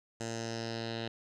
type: tone with low-pass filter sweep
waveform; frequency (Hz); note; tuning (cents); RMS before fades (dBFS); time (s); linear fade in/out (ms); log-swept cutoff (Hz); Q
10% pulse; 114.4; A#2; -32; -38; 0.2-1.08; 5; 7200 to 3700; 3.4
effects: none